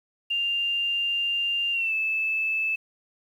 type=tone with pitch glide; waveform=sine; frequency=2794 to 2622 Hz; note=F7 to E7; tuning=0 to -10 cents; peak=-23 dBFS; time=0.3-2.76 s; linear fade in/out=10 ms; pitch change=-110 cents; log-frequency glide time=1.72-1.93 s; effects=9-bit